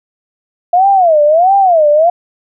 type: tone with vibrato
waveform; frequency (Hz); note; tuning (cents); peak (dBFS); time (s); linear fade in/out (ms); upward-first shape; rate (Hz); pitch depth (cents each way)
sine; 684; F5; -36; -5; 0.73-2.1; 5; sine; 1.5; 260
effects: none